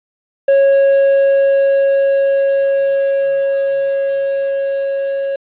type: tone with level ramp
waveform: triangle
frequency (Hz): 550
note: C#5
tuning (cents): -14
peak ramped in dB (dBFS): -5 to -14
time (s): 0.48-5.36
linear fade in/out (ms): 5
effects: resampled to 8000 Hz + 7-bit